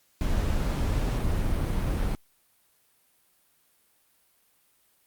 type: noise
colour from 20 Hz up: brown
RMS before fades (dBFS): -26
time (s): 0.21-2.15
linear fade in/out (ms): 0
effects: white hiss -66 dBFS RMS until 5.06 s + Opus 48 kbps